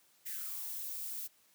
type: noise with high-pass filter sweep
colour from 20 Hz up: violet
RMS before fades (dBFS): -41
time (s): 0.25-1.28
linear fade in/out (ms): 20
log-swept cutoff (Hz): 2000 to 210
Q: 6
effects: white hiss -68 dBFS RMS until 1.54 s + high-pass 100 Hz 12 dB/octave